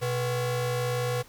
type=ring-modulated tone; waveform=45% pulse; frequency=307.4 Hz; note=D#4; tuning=21 cents flat; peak=-23 dBFS; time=0.01-1.23 s; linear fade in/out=20 ms; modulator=183 Hz; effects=pink hiss -54 dBFS RMS until 1.28 s